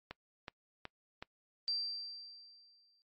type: click train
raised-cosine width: 0.3 ms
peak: -26 dBFS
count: 4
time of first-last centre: 0.11-1.225 s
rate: 2.69 Hz
type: tone with exponential decay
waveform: sine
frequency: 4699 Hz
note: D8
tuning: in tune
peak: -31 dBFS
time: 1.68-3.02 s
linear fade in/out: 0 ms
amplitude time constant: 290 ms
effects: noise-tail reverb RT60 0.1 s tail -25 dB re dry + MP3 32 kbps